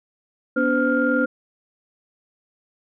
sine tone cluster, 245.2 / 286.5 / 513 / 1404 Hz, B3 / D4 / C5 / F6, -12 / -43 / -34 / +9 cents, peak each -22 dBFS, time 0.56-1.26 s, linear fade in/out 10 ms, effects tanh soft clip ceiling -7 dBFS

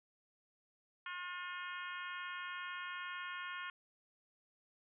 harmonic tone, 357.9 Hz, F4, 42 cents sharp, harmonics 3 / 4 / 5 / 6 / 7 / 8 / 9, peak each -47 / -46 / -49 / -53 / -53 / -54 / -55 dBFS, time 1.06-3.7 s, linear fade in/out 2 ms, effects none

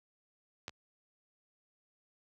clicks, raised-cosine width 0.2 ms, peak -21 / -30 dBFS, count 2, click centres 0.681 / 0.694 s, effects high-pass 60 Hz 12 dB/octave

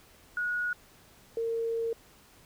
sine tone pair in turn, 1454 / 458 Hz, F#6 / A#4, -31 / -31 cents, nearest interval octave + minor sixth, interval 2000 cents, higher first, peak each -28 dBFS, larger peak neither, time 0.37-0.73 / 1.37-1.93 s, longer second, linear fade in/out 2 ms, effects pink hiss -58 dBFS RMS until 2.45 s

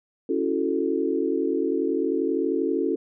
sine chord, F# minor seventh, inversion second, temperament equal, 277.2 / 329.6 / 370 / 440 Hz, C#4 / E4 / F#4 / A4, 0 / 0 / 0 / 0 cents, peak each -27 dBFS, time 0.29-2.96 s, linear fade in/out 5 ms, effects none

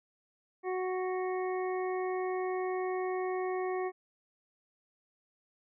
harmonic tone with a mistuned harmonic, 370 Hz, F#4, in tune, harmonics 1 / 2 / 3 / 5 / 6, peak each -32 / -38 / -42 / -46 / -48 dBFS, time 0.63-3.92 s, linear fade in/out 50 ms, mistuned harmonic 6, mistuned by -16 cents, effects none

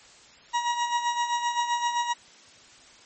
40% pulse tone with tremolo, 955 Hz, A#5, 42 cents sharp, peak -21 dBFS, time 0.53-2.14 s, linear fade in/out 20 ms, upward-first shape sine, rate 7.7 Hz, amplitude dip 60%, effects white hiss -52 dBFS RMS until 3.05 s + MP3 32 kbps

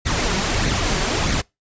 pink noise with flanger, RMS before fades -20 dBFS, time 0.05-1.42 s, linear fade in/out 20 ms, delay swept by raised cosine 0.47 to 5.37 ms, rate 1.6 Hz, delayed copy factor +0.5, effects noise-tail reverb RT60 0.2 s tail -24 dB re dry + resampled to 16000 Hz

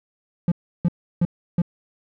triangle tone bursts, 172.7 Hz, F3, 19 cents flat, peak -13 dBFS, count 4, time 0.48-1.618 s, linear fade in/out 2 ms, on 37 ms, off 330 ms, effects none

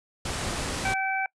pink low-pass noise, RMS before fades -31 dBFS, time 0.25-0.94 s, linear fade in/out 5 ms, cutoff 10000 Hz, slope 48 dB/octave
harmonic tone, 770 Hz, G5, 31 cents flat, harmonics 1 / 2 / 3, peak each -28 / -30 / -30 dBFS, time 0.85-1.26 s, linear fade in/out 2 ms
effects noise-tail reverb RT60 0.1 s tail -24 dB re dry

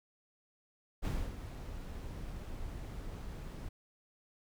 brown noise with ADSR envelope, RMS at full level -33 dBFS, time 1.02-3.69 s, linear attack 32 ms, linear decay 270 ms, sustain -10 dB, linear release 7 ms, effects none

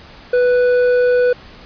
sine tone with hard clipping, 493.9 Hz, B4, in tune, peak -12 dBFS, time 0.33-1.33 s, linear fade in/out 5 ms, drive 6 dB, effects pink hiss -40 dBFS RMS until 1.65 s + resampled to 11025 Hz

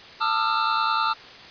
square tone cluster, 891 / 1202 / 1312 / 1382 Hz, A5 / D6 / E6 / F6, +22 / +40 / -9 / -19 cents, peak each -27 dBFS, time 0.2-1.14 s, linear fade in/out 20 ms, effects white hiss -43 dBFS RMS until 1.5 s + resampled to 11025 Hz

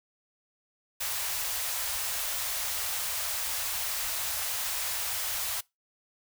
white band-stop noise, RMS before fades -32 dBFS, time 1-5.61 s, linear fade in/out 10 ms, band 100 to 570 Hz, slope 24 dB/octave, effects noise-tail reverb RT60 0.2 s tail -23 dB re dry

